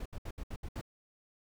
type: noise bursts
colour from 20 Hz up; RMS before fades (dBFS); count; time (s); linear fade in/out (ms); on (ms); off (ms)
brown; -40; 7; 0-0.813; 5; 57; 69
effects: none